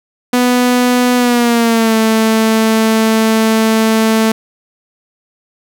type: tone with pitch glide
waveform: sawtooth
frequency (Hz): 247.3 to 221.6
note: B3 to A3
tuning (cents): +3 to +13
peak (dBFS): -5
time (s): 0.33-4.32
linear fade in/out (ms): 5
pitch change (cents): -190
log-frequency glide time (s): 1.16-1.96
effects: none